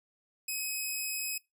10% pulse tone, 2541 Hz, D#7, 36 cents sharp, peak -24 dBFS, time 0.48-1.38 s, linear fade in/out 5 ms, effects noise-tail reverb RT60 0.2 s tail -22 dB re dry

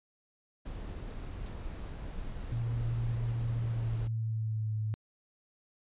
brown noise, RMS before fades -40 dBFS, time 0.65-4.08 s, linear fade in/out 10 ms
white noise with exponential decay, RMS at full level -45 dBFS, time 1.46-1.57 s, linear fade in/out 2 ms, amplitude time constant 23 ms
sine tone with pitch glide, 116.54 to 108.11 Hz, A#2 to A2, 0 to -30 cents, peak -30 dBFS, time 2.52-4.94 s, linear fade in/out 0 ms, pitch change -130 cents, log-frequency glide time 3.57-4.73 s
effects resampled to 8000 Hz

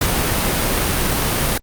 pink noise, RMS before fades -18 dBFS, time 0.01-1.58 s, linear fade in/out 5 ms, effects Opus 48 kbps

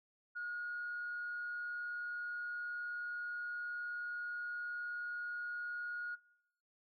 sine tone with amplitude modulation, 1439 Hz, F#6, 49 cents flat, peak -37 dBFS, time 0.35-6.16 s, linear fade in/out 20 ms, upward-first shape sine, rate 139 Hz, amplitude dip 25%, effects noise-tail reverb RT60 0.7 s tail -20 dB re dry + tanh soft clip ceiling -34 dBFS

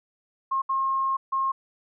sine tone bursts at uneven times, 1073 Hz, C6, 43 cents sharp, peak -22 dBFS, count 3, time 0.51-0.62 / 0.69-1.17 / 1.32-1.52 s, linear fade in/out 10 ms, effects none

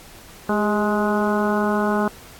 harmonic tone with a mistuned harmonic, 209.8 Hz, G#3, 18 cents sharp, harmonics 1 / 2 / 3 / 4 / 5 / 6 / 7, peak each -21 / -24 / -26 / -27 / -28 / -29 / -29 dBFS, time 0.49-2.08 s, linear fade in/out 2 ms, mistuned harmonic 2, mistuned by -44 cents, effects pink hiss -44 dBFS RMS until 2.39 s + AAC 64 kbps

